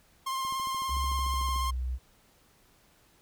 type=tone with vibrato; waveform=45% pulse; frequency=1059 Hz; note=C6; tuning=21 cents sharp; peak=-30 dBFS; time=0.26-1.71 s; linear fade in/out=10 ms; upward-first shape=triangle; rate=17 Hz; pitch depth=27 cents each way
type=click train; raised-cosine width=3 ms; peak=-36 dBFS; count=16; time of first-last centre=0.45-1.561 s; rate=13.5 Hz
type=tone with pitch glide; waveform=sine; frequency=67.4 to 62.89 Hz; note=C#2 to B1; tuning=-48 to +32 cents; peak=-29 dBFS; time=0.88-1.99 s; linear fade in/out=50 ms; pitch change=-120 cents; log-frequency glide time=1.16-1.74 s
effects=pink hiss -63 dBFS RMS until 3.21 s